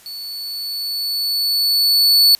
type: tone with level ramp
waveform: 45% pulse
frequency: 4450 Hz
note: C#8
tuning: 6 cents sharp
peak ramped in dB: -28 to -7 dBFS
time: 0.06-2.35 s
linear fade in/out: 0 ms
effects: white hiss -47 dBFS RMS until 2.39 s + resampled to 32000 Hz